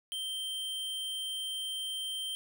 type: tone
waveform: square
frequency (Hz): 3136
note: G7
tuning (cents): 0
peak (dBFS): -35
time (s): 0.12-2.35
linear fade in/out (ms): 0
effects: none